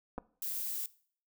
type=clicks; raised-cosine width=1 ms; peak=-25 dBFS; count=2; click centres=0.18 / 0.184 s
type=noise; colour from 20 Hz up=violet; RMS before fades=-37 dBFS; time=0.42-0.86 s; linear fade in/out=2 ms
effects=noise-tail reverb RT60 0.5 s tail -20 dB re dry